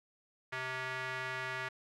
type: tone with band-pass filter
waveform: square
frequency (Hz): 129.4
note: C3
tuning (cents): -19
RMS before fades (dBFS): -39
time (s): 0.52-1.69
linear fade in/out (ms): 10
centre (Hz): 1800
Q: 1.9
effects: none